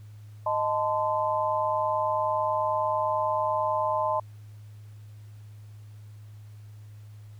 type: chord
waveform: sine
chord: A diminished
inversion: second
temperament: equal with one note detuned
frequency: 622.3 / 880 / 1029.1 Hz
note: Eb5 / A5 / C6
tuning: 0 / 0 / -29 cents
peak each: -28 dBFS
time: 0.46-4.2 s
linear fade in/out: 5 ms
effects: added 105 Hz sine -43 dBFS peak until 7.39 s + pink hiss -63 dBFS RMS until 7.39 s